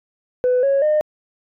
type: tone with pitch steps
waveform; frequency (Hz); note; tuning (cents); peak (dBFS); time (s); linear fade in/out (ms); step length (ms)
sine; 500 / 551.6 / 608.5; B4 / C#5 / D#5; +21 / -9 / -39; -12; 0.44-1.01; 0; 190
effects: tanh soft clip ceiling -11 dBFS